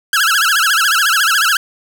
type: tone with vibrato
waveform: sawtooth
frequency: 1480 Hz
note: F#6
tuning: in tune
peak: -7 dBFS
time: 0.13-1.57 s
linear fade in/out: 2 ms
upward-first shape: sine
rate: 14 Hz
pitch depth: 230 cents each way
effects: none